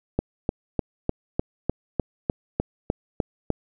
click train, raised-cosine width 2 ms, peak -8 dBFS, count 12, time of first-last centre 0.19-3.503 s, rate 3.32 Hz, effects none

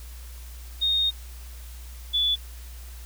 sine tone pair in turn, 3700 / 3450 Hz, A#7 / A7, -14 / -35 cents, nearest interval minor second, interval 121 cents, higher first, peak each -20 dBFS, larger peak neither, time 0.81-1.11 / 2.13-2.36 s, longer first, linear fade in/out 20 ms, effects added 60 Hz sine -38 dBFS peak until 3.05 s + white hiss -49 dBFS RMS until 3.05 s

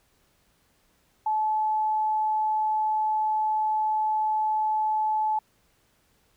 sine tone, 863 Hz, A5, 34 cents flat, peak -22 dBFS, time 1.26-5.39 s, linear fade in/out 5 ms, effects pink hiss -66 dBFS RMS until 6.36 s

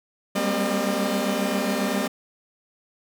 sawtooth tone cluster, 194.2 / 201.6 / 232.3 / 264.8 / 605 Hz, G3 / G3 / A#3 / C4 / D#5, -16 / +49 / -6 / +21 / -49 cents, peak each -25 dBFS, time 0.35-2.08 s, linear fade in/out 10 ms, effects none

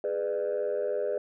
sine chord, G# diminished, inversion none, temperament just, 415.3 / 498.4 / 598 Hz, G#4 / B4 / D5, 0 / +16 / +31 cents, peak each -30 dBFS, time 0.04-1.18 s, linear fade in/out 2 ms, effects tanh soft clip ceiling -22 dBFS

